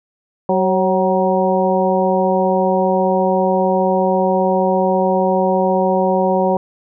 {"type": "harmonic tone with a mistuned harmonic", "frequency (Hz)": 188.5, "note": "F#3", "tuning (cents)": 32, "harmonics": [1, 2, 3, 4, 5], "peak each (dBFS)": [-19, -19, -17, -20, -21], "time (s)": [0.49, 6.57], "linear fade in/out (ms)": 2, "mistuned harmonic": 3, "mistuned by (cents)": -46, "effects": []}